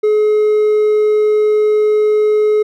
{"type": "tone with hard clipping", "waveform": "triangle", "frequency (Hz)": 424.9, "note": "G#4", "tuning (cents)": 40, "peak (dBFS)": -10, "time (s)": [0.03, 2.63], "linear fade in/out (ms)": 10, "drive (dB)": 5, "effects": []}